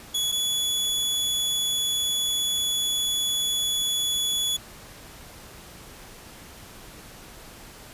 sawtooth tone pair in turn, 3387 / 3409 Hz, G#7 / G#7, +33 / +45 cents, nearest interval unison, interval 12 cents, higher second, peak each -20 dBFS, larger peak neither, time 0.14-0.32 / 0.32-4.57 s, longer second, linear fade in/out 10 ms, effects pink hiss -45 dBFS RMS until 7.93 s + resampled to 32000 Hz

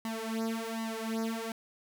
sawtooth tone with flanger, 224.6 Hz, A3, 36 cents sharp, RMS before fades -35 dBFS, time 0.05-1.52 s, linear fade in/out 2 ms, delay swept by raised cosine 1 to 4.3 ms, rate 1.3 Hz, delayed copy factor +0.9, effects 10-bit

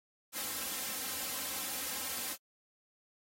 white noise with comb filter, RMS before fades -38 dBFS, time 0.32-2.37 s, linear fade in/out 50 ms, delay 3.8 ms, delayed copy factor +0.75, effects high-pass 80 Hz 12 dB/octave + AAC 48 kbps

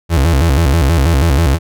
35% pulse tone with vibrato, 75.2 Hz, D2, 42 cents sharp, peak -7 dBFS, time 0.09-1.59 s, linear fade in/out 50 ms, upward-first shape square, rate 6.2 Hz, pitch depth 190 cents each way, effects none

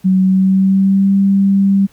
sine tone with pitch glide, 187.8 to 196.34 Hz, F#3 to G3, +26 to +3 cents, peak -8 dBFS, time 0.04-1.87 s, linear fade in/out 20 ms, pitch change +77 cents, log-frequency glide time 0.2-1.12 s, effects pink hiss -51 dBFS RMS until 1.92 s

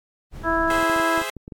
brown noise, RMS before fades -34 dBFS, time 0.31-0.84 s, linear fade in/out 50 ms
harmonic tone, 329.6 Hz, E4, in tune, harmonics 1 / 2 / 3 / 4 / 5, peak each -25 / -25 / -25 / -25 / -25 dBFS, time 0.43-1.24 s, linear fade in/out 50 ms
10% pulse chord, Ab augmented, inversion none, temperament equal, 415.3 / 523.3 / 659.3 Hz, Ab4 / C5 / E5, 0 / 0 / 0 cents, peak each -23 / -22 / -23 dBFS, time 0.7-1.3 s, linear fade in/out 2 ms
clicks, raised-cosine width 3 ms, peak -24 dBFS, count 10, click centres 0.782 / 0.829 / 0.898 / 0.963 / 0.999 / 1.178 / 1.216 / 1.367 / 1.479 / 1.522 s
effects AAC 64 kbps

